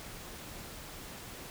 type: silence
effects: pink hiss -46 dBFS RMS until 1.5 s

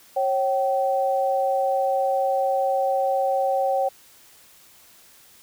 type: tone pair together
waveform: sine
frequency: 544.7 / 769 Hz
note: C#5 / G5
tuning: -30 / -33 cents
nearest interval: tritone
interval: 597 cents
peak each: -22 dBFS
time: 0.16-3.89 s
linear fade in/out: 10 ms
effects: white hiss -52 dBFS RMS until 5.42 s

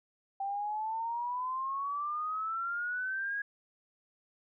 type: exponential sweep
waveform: sine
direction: up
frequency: 780 to 1661.2 Hz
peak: -32 dBFS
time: 0.4-3.42 s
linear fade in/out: 5 ms
effects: none

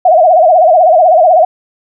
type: tone with vibrato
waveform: sine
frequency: 680 Hz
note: F5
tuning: 46 cents flat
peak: -3 dBFS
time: 0.05-1.45 s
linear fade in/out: 5 ms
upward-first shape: sine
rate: 16 Hz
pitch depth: 160 cents each way
effects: none

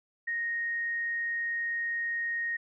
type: tone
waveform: sine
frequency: 1864.7 Hz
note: A#6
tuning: in tune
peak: -29 dBFS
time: 0.27-2.57 s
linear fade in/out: 10 ms
effects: none

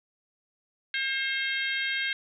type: harmonic tone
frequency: 535 Hz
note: C5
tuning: 38 cents sharp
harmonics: 3 / 4 / 5 / 6 / 7 / 8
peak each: -31 / -31 / -37 / -35 / -39 / -42 dBFS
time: 0.94-2.13 s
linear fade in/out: 2 ms
effects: none

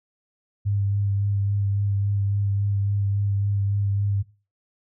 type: tone with vibrato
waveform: sine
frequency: 100.4 Hz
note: G2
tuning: 42 cents sharp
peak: -20 dBFS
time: 0.65-4.23 s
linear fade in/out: 20 ms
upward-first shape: sine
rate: 3.6 Hz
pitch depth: 17 cents each way
effects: noise-tail reverb RT60 0.3 s tail -17 dB re dry

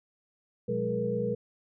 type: tone cluster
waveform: sine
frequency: 123.1 / 180.4 / 207 / 428.6 / 478.4 Hz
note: B2 / F#3 / G#3 / A4 / A#4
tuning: -5 / -44 / -5 / -45 / +45 cents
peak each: -36 / -37 / -34 / -35 / -30 dBFS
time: 0.68-1.35 s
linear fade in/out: 10 ms
effects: none

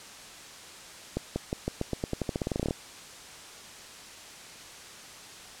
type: accelerating click train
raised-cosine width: 2 ms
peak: -15 dBFS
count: 20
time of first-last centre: 1.17-2.709 s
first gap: 190 ms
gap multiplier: 0.89
effects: white hiss -46 dBFS RMS until 5.6 s + low-pass 8000 Hz 12 dB/octave

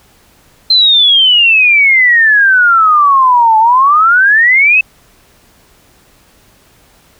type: exponential two-way sweep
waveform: sine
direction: down then up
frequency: 4147 to 864 to 2640 Hz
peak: -4 dBFS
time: 0.7-4.81 s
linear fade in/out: 5 ms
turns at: 3.58 s
effects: pink hiss -47 dBFS RMS until 7.19 s

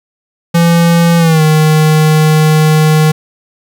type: tone with pitch glide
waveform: square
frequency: 169.3 to 155.25 Hz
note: E3 to D#3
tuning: +46 to -3 cents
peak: -6 dBFS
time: 0.54-3.12 s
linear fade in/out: 10 ms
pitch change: -149 cents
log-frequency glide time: 1.18-1.42 s
effects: 8-bit

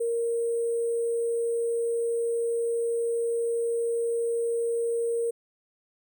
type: tone with sample-and-hold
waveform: sine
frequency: 466.2 Hz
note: A#4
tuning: in tune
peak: -24 dBFS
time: 0-5.31 s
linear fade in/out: 10 ms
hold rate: 8820 Hz
effects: none

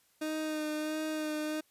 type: tone with vibrato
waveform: 30% pulse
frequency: 308.3 Hz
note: D#4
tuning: 16 cents flat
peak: -30 dBFS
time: 0.21-1.61 s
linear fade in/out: 10 ms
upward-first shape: sine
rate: 1.5 Hz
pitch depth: 21 cents each way
effects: white hiss -69 dBFS RMS until 1.7 s + resampled to 32000 Hz

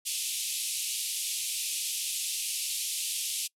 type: band-pass noise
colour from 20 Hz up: white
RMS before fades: -33 dBFS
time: 0.05-3.48 s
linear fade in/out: 20 ms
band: 2500 to 12000 Hz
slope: 48 dB/octave
effects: noise-tail reverb RT60 0.1 s tail -25 dB re dry

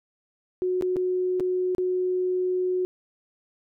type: tone with dropouts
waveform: sine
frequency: 366.2 Hz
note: F#4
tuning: 18 cents flat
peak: -22 dBFS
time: 0.62-2.85 s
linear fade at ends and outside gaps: 0 ms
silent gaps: 0.811-0.823 / 0.96-0.967 / 1.398-1.405 / 1.749-1.782 s
effects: none

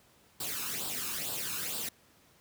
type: noise with flanger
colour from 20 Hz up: white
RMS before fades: -36 dBFS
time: 0.4-1.89 s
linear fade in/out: 5 ms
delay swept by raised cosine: 0.23 to 0.78 ms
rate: 2.2 Hz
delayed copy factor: +0.65
effects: pink hiss -63 dBFS RMS until 2.4 s + high-pass 80 Hz 12 dB/octave

